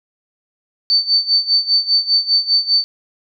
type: tone with tremolo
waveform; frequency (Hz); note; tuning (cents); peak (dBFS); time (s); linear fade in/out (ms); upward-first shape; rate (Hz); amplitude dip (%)
sine; 4547; C#8; +43; -9; 0.9-2.84; 0; sine; 5; 85
effects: none